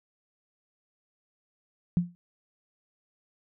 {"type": "tone with exponential decay", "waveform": "sine", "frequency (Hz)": 174.61, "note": "F3", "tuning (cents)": 0, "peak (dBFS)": -17, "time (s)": [1.97, 2.15], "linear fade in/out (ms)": 0, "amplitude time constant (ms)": 37, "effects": []}